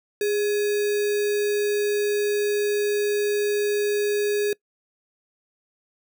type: tone with sample-and-hold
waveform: sine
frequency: 413 Hz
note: G#4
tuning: 10 cents flat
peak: -20 dBFS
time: 0.21-4.53 s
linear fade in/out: 2 ms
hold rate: 2100 Hz
effects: noise-tail reverb RT60 0.1 s tail -24 dB re dry